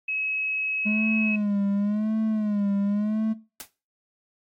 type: tone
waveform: sine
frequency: 2565 Hz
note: E7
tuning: 48 cents flat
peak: -26 dBFS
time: 0.08-1.36 s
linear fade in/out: 5 ms
type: tone with vibrato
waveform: triangle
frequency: 209.5 Hz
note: G#3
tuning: 15 cents sharp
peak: -20 dBFS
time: 0.85-3.34 s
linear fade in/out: 20 ms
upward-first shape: sine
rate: 0.92 Hz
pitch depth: 84 cents each way
type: noise with exponential decay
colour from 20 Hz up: white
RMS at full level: -32 dBFS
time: 3.6-3.7 s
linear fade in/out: 1 ms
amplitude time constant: 20 ms
effects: noise-tail reverb RT60 0.3 s tail -18 dB re dry + AAC 48 kbps